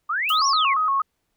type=exponential two-way sweep; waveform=sine; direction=up then down; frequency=1148 to 5880 to 1961 Hz; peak=-21 dBFS; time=0.09-0.74 s; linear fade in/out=10 ms; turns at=0.47 s
type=noise with exponential decay; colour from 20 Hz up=violet; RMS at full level=-29 dBFS; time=0.29-0.44 s; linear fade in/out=1 ms; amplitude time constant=31 ms
type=tone with vibrato; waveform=sine; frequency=1174.7 Hz; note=D6; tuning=in tune; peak=-18 dBFS; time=0.3-1.02 s; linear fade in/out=5 ms; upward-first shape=square; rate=4.3 Hz; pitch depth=120 cents each way
effects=pink hiss -74 dBFS RMS until 1.36 s